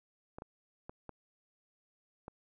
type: clicks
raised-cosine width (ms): 1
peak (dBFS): -30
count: 5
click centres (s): 0.385 / 0.421 / 0.895 / 1.093 / 2.281
effects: none